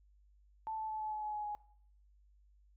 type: tone with pitch steps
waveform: sine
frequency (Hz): 880 / 873.4 / 866.9 / 860.4 / 854 / 847.6 / 841.2 / 834.9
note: A5 / A5 / A5 / A5 / G#5 / G#5 / G#5 / G#5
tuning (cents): 0 / -13 / -26 / -39 / +48 / +35 / +22 / +9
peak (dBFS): -37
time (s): 0.67-1.55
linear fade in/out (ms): 0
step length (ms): 110
effects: noise-tail reverb RT60 0.6 s tail -20 dB re dry + added 50 Hz sine -63 dBFS peak until 2.76 s